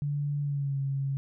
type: tone with pitch glide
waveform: sine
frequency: 144.7 to 137.21 Hz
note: D3 to C#3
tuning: -25 to -17 cents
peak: -27 dBFS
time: 0.02-1.17 s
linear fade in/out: 0 ms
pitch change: -92 cents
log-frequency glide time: 0.41-0.79 s
effects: none